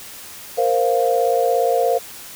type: chord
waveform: sine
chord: Bb suspended second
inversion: none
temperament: equal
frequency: 466.2 / 523.3 / 698.5 Hz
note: Bb4 / C5 / F5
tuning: 0 / 0 / 0 cents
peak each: -19 dBFS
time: 0.57-1.99 s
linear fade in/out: 20 ms
effects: white hiss -37 dBFS RMS until 2.35 s